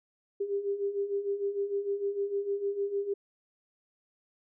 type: beating tone pair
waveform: sine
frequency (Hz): 395.9 / 402.5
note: G4 / G4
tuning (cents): +17 / +46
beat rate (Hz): 6.6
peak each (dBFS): -35 / -30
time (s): 0.4-3.14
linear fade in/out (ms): 10
effects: none